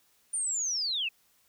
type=linear sweep; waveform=sine; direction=down; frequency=9250 to 2511 Hz; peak=-28 dBFS; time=0.33-1.09 s; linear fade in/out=10 ms; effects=white hiss -67 dBFS RMS until 1.48 s